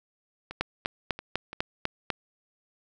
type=two click trains; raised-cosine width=0.3 ms; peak=-22 / -10 dBFS; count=4 / 7; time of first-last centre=0.51-1.53 / 0.61-2.103 s; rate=2.94 / 4.02 Hz; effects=none